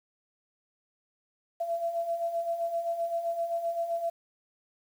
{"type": "beating tone pair", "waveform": "sine", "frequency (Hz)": [670, 677.7], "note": ["E5", "E5"], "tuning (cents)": [28, 48], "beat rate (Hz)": 7.7, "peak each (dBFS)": [-36, -29], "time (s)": [1.6, 4.1], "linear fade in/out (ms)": 10, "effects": ["9-bit"]}